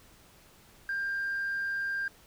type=tone; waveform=sine; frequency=1594 Hz; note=G6; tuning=28 cents sharp; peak=-28 dBFS; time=0.89-2.08 s; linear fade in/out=2 ms; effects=tanh soft clip ceiling -27 dBFS + pink hiss -58 dBFS RMS until 2.26 s